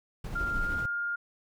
brown noise with tremolo, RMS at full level -33 dBFS, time 0.24-0.86 s, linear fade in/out 5 ms, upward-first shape triangle, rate 13 Hz, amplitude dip 35%
sine tone with pitch glide, 1396 to 1410.6 Hz, F6 to F6, -1 to +17 cents, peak -29 dBFS, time 0.35-1.16 s, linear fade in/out 10 ms, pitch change +18 cents, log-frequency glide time 0.58-0.7 s
effects none

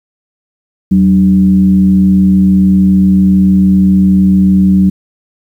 sine tone with frequency modulation, 189.2 Hz, F#3, 39 cents sharp, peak -4 dBFS, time 0.91-4.9 s, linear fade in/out 10 ms, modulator 107 Hz, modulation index 0.45, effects 7-bit

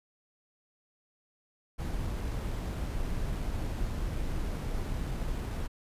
brown noise with sample-and-hold, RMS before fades -33 dBFS, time 1.78-5.68 s, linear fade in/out 20 ms, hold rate 11025 Hz, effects resampled to 32000 Hz

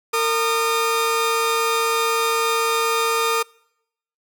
sawtooth tone pair together, 457.6 / 1221.6 Hz, A#4 / D#6, -32 / -32 cents, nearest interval octave + perfect fourth, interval 1700 cents, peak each -17 dBFS, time 0.13-3.43 s, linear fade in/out 10 ms, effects noise-tail reverb RT60 0.8 s tail -26 dB re dry

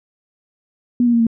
sine tone with pitch steps, 243.2 / 238.1 / 233 / 228.1 Hz, B3 / A#3 / A#3 / A#3, -26 / +37 / -1 / -37 cents, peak -11 dBFS, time 1-1.268 s, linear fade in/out 2 ms, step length 67 ms, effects none

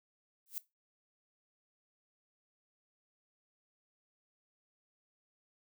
violet noise with exponential growth, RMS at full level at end -35 dBFS, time 0.46-0.58 s, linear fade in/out 0 ms, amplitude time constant 24 ms, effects noise-tail reverb RT60 0.2 s tail -18 dB re dry

